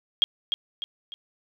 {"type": "tone with echo", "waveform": "sine", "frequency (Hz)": 3255, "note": "G#7", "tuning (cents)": -36, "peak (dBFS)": -15, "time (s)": [0.22, 0.24], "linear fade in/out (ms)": 0, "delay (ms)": 300, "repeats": 3, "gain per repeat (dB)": -7, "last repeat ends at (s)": 1.14, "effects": []}